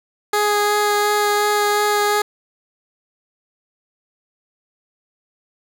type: tone with vibrato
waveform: 15% pulse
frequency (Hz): 415.3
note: G#4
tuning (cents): 0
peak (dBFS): -9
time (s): 0.33-2.22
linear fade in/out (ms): 5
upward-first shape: sine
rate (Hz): 2.8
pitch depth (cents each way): 9
effects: none